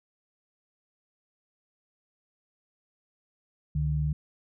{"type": "tone pair together", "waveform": "sine", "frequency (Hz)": [70.79, 150], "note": ["C#2", "D3"], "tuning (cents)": [37, 37], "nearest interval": "octave + minor second", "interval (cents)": 1300, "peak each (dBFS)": [-29, -26], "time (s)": [3.75, 4.13], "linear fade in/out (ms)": 5, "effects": []}